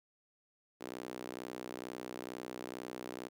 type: tone with high-pass filter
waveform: sawtooth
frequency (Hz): 62.2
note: B1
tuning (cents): +13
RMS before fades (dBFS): -45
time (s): 0.8-3.29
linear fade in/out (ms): 20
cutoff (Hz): 330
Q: 1.7
effects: none